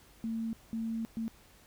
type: tone bursts at uneven times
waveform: sine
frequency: 225.8 Hz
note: A3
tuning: 45 cents sharp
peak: -32 dBFS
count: 3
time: 0.24-0.53 / 0.73-1.05 / 1.17-1.28 s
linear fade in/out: 0 ms
effects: added 50 Hz sine -63 dBFS peak until 1.66 s + pink hiss -60 dBFS RMS until 1.66 s